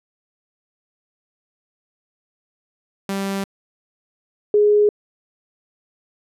sawtooth / sine tone pair in turn, 196 / 416.6 Hz, G3 / G#4, 0 / +5 cents, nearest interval octave + minor second, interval 1305 cents, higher second, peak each -18 / -11 dBFS, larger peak second, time 3.09-3.44 / 4.54-4.89 s, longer neither, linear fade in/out 2 ms, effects resampled to 32000 Hz

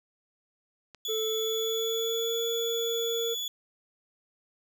click, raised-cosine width 0.2 ms, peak -29 dBFS, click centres 0.947 s
35% pulse tone, 3425 Hz, A7, 47 cents flat, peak -29 dBFS, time 1.05-3.48 s, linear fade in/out 2 ms
triangle tone with pitch glide, 439.7 to 461.8 Hz, A4 to A#4, -1 to -16 cents, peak -27 dBFS, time 1.08-3.35 s, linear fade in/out 20 ms, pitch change +85 cents, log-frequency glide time 1.3-2.43 s
effects 10-bit

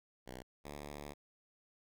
5% pulse tone pair in turn, 63.2 / 72.9 Hz, B1 / D2, +41 / -12 cents, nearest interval major second, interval 247 cents, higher second, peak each -35 / -34 dBFS, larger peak second, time 0.26-0.43 / 0.64-1.14 s, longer second, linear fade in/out 20 ms, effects none

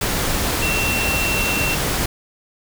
sine tone in noise, 2712 Hz, E7, 49 cents sharp, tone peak -21 dBFS, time 0.62-1.75 s, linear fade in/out 5 ms, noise pink, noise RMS -21 dBFS, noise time 0.01-2.06 s, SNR -3 dB, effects none

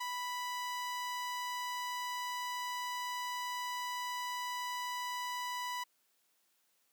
sawtooth tone with notch filter, 987.8 Hz, B5, in tune, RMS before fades -39 dBFS, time 0-5.84 s, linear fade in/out 10 ms, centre 11000 Hz, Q 1.8, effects white hiss -75 dBFS RMS until 6.92 s + high-pass 200 Hz 12 dB/octave

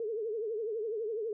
sine tone with vibrato, 439.8 Hz, A4, 1 cent flat, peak -32 dBFS, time 0-1.33 s, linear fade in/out 2 ms, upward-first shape triangle, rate 12 Hz, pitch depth 140 cents each way, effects none

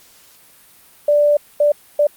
sine tone bursts at uneven times, 587.3 Hz, D5, in tune, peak -10 dBFS, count 3, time 1.08-1.37 / 1.6-1.72 / 1.99-2.07 s, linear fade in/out 5 ms, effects white hiss -48 dBFS RMS until 2.16 s + Opus 48 kbps

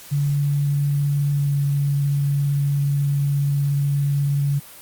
sine tone with pitch glide, 143.1 to 141.7 Hz, D3 to C#3, -45 to +38 cents, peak -17 dBFS, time 0.11-4.6 s, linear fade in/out 20 ms, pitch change -17 cents, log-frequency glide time 1.34-1.53 s, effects white hiss -42 dBFS RMS until 4.81 s + Opus 48 kbps

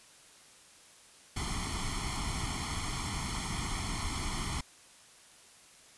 pink noise with comb filter, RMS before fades -35 dBFS, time 1.36-4.61 s, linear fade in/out 5 ms, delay 0.93 ms, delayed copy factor +0.9, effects white hiss -57 dBFS RMS until 5.97 s + resampled to 24000 Hz

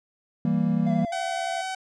triangle chord, E diminished, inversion none, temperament equal, 164.81 / 196 / 233.1 Hz, E3 / G3 / Bb3, 0 / 0 / 0 cents, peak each -23 dBFS, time 0.45-1.05 s, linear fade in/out 2 ms
triangle tone with vibrato, 684 Hz, F5, 36 cents flat, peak -27 dBFS, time 0.86-1.62 s, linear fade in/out 10 ms, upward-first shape sine, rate 12 Hz, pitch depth 32 cents each way
sawtooth tone, 758 Hz, F#5, 42 cents sharp, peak -25 dBFS, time 1.12-1.75 s, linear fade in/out 5 ms
effects resampled to 22050 Hz

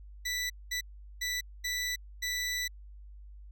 20% pulse tone bursts at uneven times, 1975.5 Hz, B6, in tune, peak -26 dBFS, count 5, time 0.25-0.5 / 0.71-0.81 / 1.21-1.41 / 1.64-1.96 / 2.22-2.68 s, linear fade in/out 10 ms, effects added 50 Hz sine -46 dBFS peak until 3.51 s

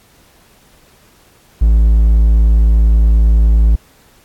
triangle tone, 55 Hz, A1, in tune, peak -4 dBFS, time 1.61-3.76 s, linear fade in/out 10 ms, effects pink hiss -49 dBFS RMS until 4.24 s + AAC 64 kbps

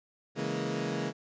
20% pulse chord, A# half-diminished seventh, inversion first, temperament equal, 138.59 / 164.81 / 207.7 / 233.1 Hz, C#3 / E3 / G#3 / A#3, 0 / 0 / 0 / 0 cents, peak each -32 dBFS, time 0.35-1.13 s, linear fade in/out 50 ms, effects resampled to 16000 Hz

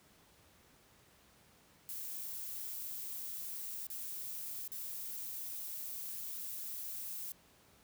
violet noise with dropouts, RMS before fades -43 dBFS, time 1.89-7.32 s, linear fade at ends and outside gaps 0 ms, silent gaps 3.868-3.902 / 4.677-4.718 s, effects pink hiss -65 dBFS RMS until 7.83 s + high-pass 60 Hz 12 dB/octave

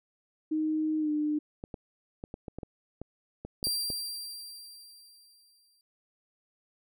sine tone with pitch glide, 311.1 to 300.7 Hz, D#4 to D4, 0 to +41 cents, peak -26 dBFS, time 0.51-1.39 s, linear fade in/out 10 ms, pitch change -59 cents, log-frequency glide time 0.99-1.1 s
clicks, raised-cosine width 2 ms, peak -25 dBFS, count 12, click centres 1.639 / 1.742 / 2.239 / 2.341 / 2.482 / 2.586 / 2.632 / 3.016 / 3.45 / 3.629 / 3.67 / 3.902 s
sawtooth tone with exponential decay, 4722 Hz, D8, 9 cents sharp, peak -24 dBFS, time 3.64-5.81 s, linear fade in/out 1 ms, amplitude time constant 470 ms
effects none

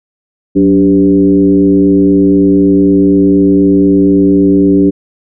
sine tone with frequency modulation, 289.7 Hz, D4, 24 cents flat, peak -4 dBFS, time 0.55-4.91 s, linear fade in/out 20 ms, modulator 104 Hz, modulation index 0.98, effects none

